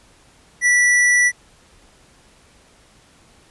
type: tone with hard clipping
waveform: sine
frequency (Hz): 1959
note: B6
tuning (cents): -15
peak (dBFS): -13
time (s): 0.61-1.32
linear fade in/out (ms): 50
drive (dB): 18
effects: pink hiss -52 dBFS RMS until 3.5 s + resampled to 24000 Hz